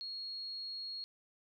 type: tone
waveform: sine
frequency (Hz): 4300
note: C8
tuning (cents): +47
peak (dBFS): -40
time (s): 0.01-1.04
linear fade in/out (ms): 0
effects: none